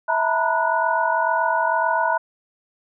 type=tone cluster; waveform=sine; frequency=653 / 901 / 948 / 990 / 1468 Hz; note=E5 / A5 / A#5 / B5 / F#6; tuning=-17 / +41 / +29 / +4 / -14 cents; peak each=-24 dBFS; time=0.08-2.18 s; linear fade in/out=10 ms; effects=none